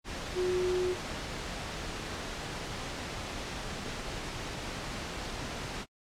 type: tone in noise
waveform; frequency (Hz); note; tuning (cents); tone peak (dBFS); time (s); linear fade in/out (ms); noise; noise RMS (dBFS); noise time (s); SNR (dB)
sine; 364.4; F#4; -26; -27; 0.34-0.96; 50; pink; -38; 0.04-5.86; +8
effects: low-pass 6000 Hz 12 dB/octave + AAC 64 kbps